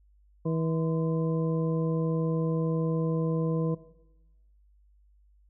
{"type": "harmonic tone with a mistuned harmonic", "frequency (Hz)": 161.7, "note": "E3", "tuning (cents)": -33, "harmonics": [1, 2, 3, 4, 6], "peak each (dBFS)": [-27, -33, -32, -43, -43], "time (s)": [0.45, 3.75], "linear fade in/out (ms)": 10, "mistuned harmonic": 6, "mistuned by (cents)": 99, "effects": ["noise-tail reverb RT60 1.0 s tail -17 dB re dry", "added 50 Hz sine -58 dBFS peak until 5.49 s"]}